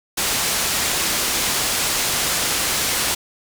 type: low-pass noise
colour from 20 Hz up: white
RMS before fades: -21 dBFS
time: 0.17-3.15 s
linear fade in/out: 10 ms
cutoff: 9500 Hz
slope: 12 dB/octave
effects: none